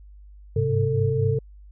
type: tone cluster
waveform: sine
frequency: 100.3 / 104.6 / 133 / 446.2 Hz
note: G2 / G#2 / C3 / A4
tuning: +40 / +13 / +29 / +24 cents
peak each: -28 / -25 / -23 / -24 dBFS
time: 0.56-1.39 s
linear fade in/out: 5 ms
effects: added 50 Hz sine -43 dBFS peak until 1.71 s